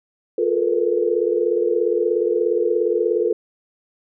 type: tone cluster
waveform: sine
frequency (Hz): 351.7 / 430.5 / 450.6 / 487.5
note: F4 / A4 / A4 / B4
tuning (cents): +12 / -38 / +41 / -23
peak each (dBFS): -22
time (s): 0.38-3.33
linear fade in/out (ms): 5
effects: none